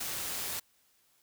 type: noise with amplitude modulation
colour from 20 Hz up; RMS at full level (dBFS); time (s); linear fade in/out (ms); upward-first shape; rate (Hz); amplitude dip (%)
white; -35; 0-0.6; 10; sine; 171; 30
effects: white hiss -69 dBFS RMS until 1.22 s